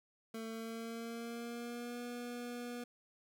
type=tone with pitch glide; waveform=25% pulse; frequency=224.4 to 241.9 Hz; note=A3 to B3; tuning=+34 to -36 cents; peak=-38 dBFS; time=0.34-2.84 s; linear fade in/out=5 ms; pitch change=+130 cents; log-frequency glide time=0.5-2.01 s; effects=none